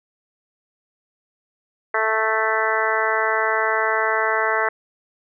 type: harmonic tone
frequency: 220 Hz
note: A3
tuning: in tune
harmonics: 2 / 3 / 4 / 5 / 6 / 7 / 8 / 9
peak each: -26 / -26 / -26 / -26 / -26 / -26 / -26 / -26 dBFS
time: 1.94-4.69 s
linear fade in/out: 5 ms
effects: none